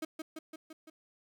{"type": "tone with echo", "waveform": "35% pulse", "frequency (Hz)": 316.5, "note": "D#4", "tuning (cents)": 30, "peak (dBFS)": -33, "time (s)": [0.02, 0.05], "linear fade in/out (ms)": 5, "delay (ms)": 170, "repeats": 5, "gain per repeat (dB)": -3, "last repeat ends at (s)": 0.9, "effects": []}